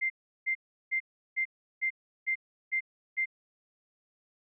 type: tone bursts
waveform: sine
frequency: 2093 Hz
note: C7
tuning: in tune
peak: -26 dBFS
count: 8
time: 0.01-3.258 s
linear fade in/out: 20 ms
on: 91 ms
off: 360 ms
effects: none